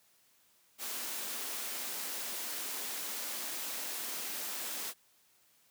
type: high-pass noise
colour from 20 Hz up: white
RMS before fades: -39 dBFS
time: 0.78-4.94 s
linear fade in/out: 50 ms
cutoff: 200 Hz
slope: 48 dB/octave
effects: white hiss -68 dBFS RMS until 5.7 s + high-pass 80 Hz 12 dB/octave